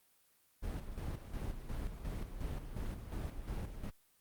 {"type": "noise with tremolo", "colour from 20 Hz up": "brown", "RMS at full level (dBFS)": -39, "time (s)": [0.62, 3.91], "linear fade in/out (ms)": 20, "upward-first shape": "square", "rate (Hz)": 2.8, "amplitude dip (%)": 55, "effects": ["white hiss -71 dBFS RMS until 4.2 s", "Opus 32 kbps"]}